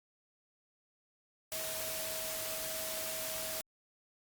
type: tone in noise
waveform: sine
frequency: 639 Hz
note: D#5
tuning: 46 cents sharp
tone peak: -44 dBFS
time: 1.52-3.61 s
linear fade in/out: 0 ms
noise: white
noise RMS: -39 dBFS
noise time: 1.52-3.61 s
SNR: -8 dB
effects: Opus 48 kbps